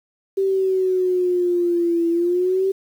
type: exponential two-way sweep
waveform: sine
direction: down then up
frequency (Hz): 389.6 to 335.1 to 389.6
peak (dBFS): -16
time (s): 0.37-2.72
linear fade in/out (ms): 10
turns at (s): 2.09
effects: 8-bit